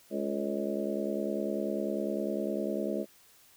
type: harmonic tone with a mistuned harmonic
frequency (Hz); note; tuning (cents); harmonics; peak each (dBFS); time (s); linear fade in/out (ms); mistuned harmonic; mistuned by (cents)
70; C#2; +18; 3 / 4 / 5 / 6 / 7 / 8 / 9; -35 / -38 / -36 / -40 / -42 / -37 / -38; 0.1-3.06; 50; 6; +43
effects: white hiss -60 dBFS RMS until 3.56 s